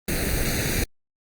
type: noise with comb filter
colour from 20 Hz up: pink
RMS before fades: -24 dBFS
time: 0.08-0.84 s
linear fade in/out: 5 ms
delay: 0.47 ms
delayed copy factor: +0.8
effects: Opus 32 kbps